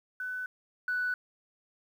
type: tone pair in turn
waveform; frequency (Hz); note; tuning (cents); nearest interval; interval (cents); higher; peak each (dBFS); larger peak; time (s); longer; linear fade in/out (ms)
sine; 1500 / 1486.2; F#6 / F#6; +23 / +7; unison; 16; first; -33 / -27; second; 0.2-0.46 / 0.88-1.14; neither; 2
effects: tanh soft clip ceiling -24 dBFS + 10-bit